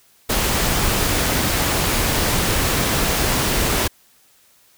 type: noise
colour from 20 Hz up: pink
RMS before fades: -19 dBFS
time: 0.29-3.88 s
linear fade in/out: 10 ms
effects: white hiss -55 dBFS RMS until 4.77 s